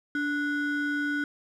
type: ring-modulated tone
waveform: triangle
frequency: 882 Hz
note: A5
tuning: 4 cents sharp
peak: -21 dBFS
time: 0.15-1.24 s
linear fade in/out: 2 ms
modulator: 591 Hz
effects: none